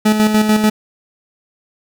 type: tone with tremolo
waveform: 40% pulse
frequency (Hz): 214.3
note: A3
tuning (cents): -45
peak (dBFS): -8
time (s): 0.05-0.7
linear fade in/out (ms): 10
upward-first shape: square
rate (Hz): 6.8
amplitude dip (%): 50
effects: none